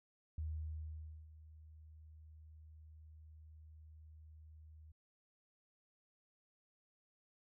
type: tone with ADSR envelope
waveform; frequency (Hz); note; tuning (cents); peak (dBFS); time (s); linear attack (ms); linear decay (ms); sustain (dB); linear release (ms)
sine; 78; D#2; +5; -38; 0.38-4.92; 3; 890; -17; 7
effects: none